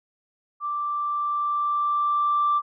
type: tone with level ramp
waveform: sine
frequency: 1174.7 Hz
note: D6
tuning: in tune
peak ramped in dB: -25 to -17 dBFS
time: 0.6-2.62 s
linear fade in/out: 50 ms
effects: tanh soft clip ceiling -14 dBFS